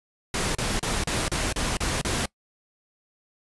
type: noise bursts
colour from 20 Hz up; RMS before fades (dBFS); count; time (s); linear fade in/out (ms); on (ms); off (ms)
pink; -26; 8; 0.34-2.258; 2; 210; 34
effects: noise-tail reverb RT60 0.1 s tail -23 dB re dry + resampled to 24000 Hz